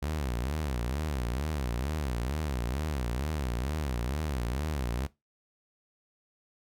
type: tone with vibrato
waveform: sawtooth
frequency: 67.5 Hz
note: C#2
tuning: 45 cents flat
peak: -26 dBFS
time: 0.02-5.07 s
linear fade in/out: 10 ms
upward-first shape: sine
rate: 2.2 Hz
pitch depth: 260 cents each way
effects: noise-tail reverb RT60 0.2 s tail -19 dB re dry